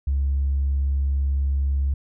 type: tone with tanh clipping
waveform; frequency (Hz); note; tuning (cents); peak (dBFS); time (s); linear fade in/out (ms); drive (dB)
triangle; 69; C#2; -7; -19; 0.07-1.94; 5; 5
effects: none